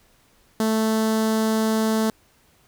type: tone with notch filter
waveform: sawtooth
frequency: 220 Hz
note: A3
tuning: in tune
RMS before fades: -21 dBFS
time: 0.6-2.1 s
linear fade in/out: 2 ms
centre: 2400 Hz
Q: 1.4
effects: pink hiss -59 dBFS RMS until 2.67 s